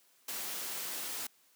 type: noise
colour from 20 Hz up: white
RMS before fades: -39 dBFS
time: 0.28-1.27 s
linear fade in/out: 5 ms
effects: white hiss -67 dBFS RMS until 1.55 s + high-pass 200 Hz 12 dB/octave